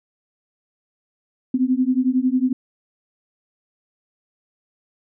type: beating tone pair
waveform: sine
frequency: 250.9 / 261.9 Hz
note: B3 / C4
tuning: +28 / +2 cents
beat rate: 11 Hz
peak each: -19 dBFS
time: 1.54-2.53 s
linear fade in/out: 5 ms
effects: none